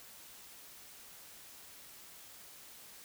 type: silence
effects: white hiss -54 dBFS RMS until 3.04 s